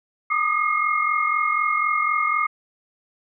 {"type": "tone cluster", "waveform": "sine", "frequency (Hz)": [1199, 1243, 2144], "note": ["D6", "D#6", "C7"], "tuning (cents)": [36, -2, 42], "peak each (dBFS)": -23, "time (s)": [0.3, 2.47], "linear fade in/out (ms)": 10, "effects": []}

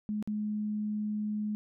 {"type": "tone with dropouts", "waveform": "sine", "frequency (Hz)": 211.1, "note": "G#3", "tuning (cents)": 29, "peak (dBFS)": -30, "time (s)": [0.09, 1.55], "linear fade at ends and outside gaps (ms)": 0, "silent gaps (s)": [0.226, 0.275], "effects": []}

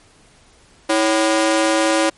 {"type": "ring-modulated tone", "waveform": "sawtooth", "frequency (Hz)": 440, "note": "A4", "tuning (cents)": 0, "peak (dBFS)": -7, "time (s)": [0.89, 2.1], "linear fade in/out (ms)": 10, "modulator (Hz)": 116, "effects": ["pink hiss -51 dBFS RMS until 2.17 s", "MP3 48 kbps"]}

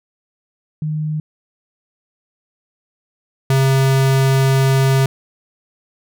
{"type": "tone pair in turn", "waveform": ["sine", "square"], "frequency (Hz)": [153.7, 134.29], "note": ["D#3", "C3"], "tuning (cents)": [-21, 45], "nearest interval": "major second", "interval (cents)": 234, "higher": "first", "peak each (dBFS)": [-18, -12], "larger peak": "second", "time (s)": [[0.82, 1.2], [3.5, 5.06]], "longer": "second", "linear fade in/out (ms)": 2, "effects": []}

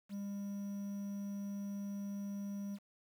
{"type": "tone with quantisation", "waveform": "triangle", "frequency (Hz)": 200.8, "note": "G3", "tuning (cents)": 42, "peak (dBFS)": -37, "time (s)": [0.09, 2.79], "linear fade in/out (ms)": 50, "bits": 10, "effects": []}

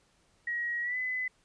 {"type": "tone with pitch glide", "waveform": "sine", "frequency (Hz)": [1900, 2013], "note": ["A#6", "B6"], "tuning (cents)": [33, 33], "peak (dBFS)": -30, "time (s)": [0.47, 1.28], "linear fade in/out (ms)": 5, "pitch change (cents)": 100, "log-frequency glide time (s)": [0.82, 0.97], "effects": ["pink hiss -68 dBFS RMS until 1.44 s", "resampled to 22050 Hz"]}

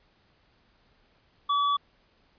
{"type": "tone", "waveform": "square", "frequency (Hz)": 1144, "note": "D6", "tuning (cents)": -46, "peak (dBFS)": -23, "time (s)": [1.49, 1.77], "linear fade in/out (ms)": 10, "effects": ["pink hiss -65 dBFS RMS until 2.38 s", "resampled to 11025 Hz"]}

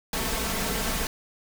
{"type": "noise with comb filter", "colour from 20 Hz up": "pink", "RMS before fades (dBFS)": -28, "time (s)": [0.13, 1.07], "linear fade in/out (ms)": 2, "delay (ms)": 4.5, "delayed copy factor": 0.6, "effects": []}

